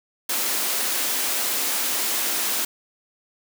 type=high-pass noise; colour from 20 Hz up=white; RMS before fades=-24 dBFS; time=0.29-2.65 s; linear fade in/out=5 ms; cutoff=210 Hz; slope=96 dB/octave; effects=none